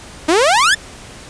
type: exponential sweep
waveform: sawtooth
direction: up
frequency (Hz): 298.8 to 1828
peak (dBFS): -6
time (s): 0.28-0.75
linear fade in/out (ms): 10
effects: pink hiss -36 dBFS RMS until 1.29 s + resampled to 22050 Hz